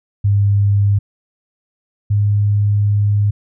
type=tone pair in turn; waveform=sine; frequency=101 / 102.88 Hz; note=G#2 / G#2; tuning=-48 / -16 cents; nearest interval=unison; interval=32 cents; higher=second; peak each=-10 / -11 dBFS; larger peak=first; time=0.24-0.99 / 2.1-3.31 s; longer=second; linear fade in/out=10 ms; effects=none